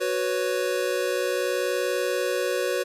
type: chord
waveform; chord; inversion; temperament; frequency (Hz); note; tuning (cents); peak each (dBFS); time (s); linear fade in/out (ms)
square; F# suspended fourth; none; equal; 370 / 493.9 / 554.4; F#4 / B4 / C#5; 0 / 0 / 0; -29 / -28 / -29; 0-2.84; 20
effects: resampled to 32000 Hz + 10-bit